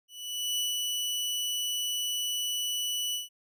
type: tone with ADSR envelope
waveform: sawtooth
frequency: 2960 Hz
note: F#7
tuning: in tune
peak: -24 dBFS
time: 0.08-3.29 s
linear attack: 500 ms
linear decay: 160 ms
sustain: -2 dB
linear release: 150 ms
effects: none